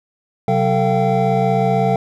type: tone cluster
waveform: triangle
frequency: 131.1 / 187 / 447.7 / 688 / 774 Hz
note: C3 / F#3 / A4 / F5 / G5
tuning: +4 / +19 / +30 / -26 / -22 cents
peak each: -18 dBFS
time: 0.48-1.96 s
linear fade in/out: 2 ms
effects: none